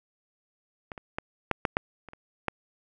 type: clicks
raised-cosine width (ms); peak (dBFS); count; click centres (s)
0.5; -22 / -25 / -15 / -8 / -9 / -8 / -28 / -30 / -11; 9; 0.918 / 0.978 / 1.185 / 1.513 / 1.652 / 1.769 / 2.087 / 2.134 / 2.483
effects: none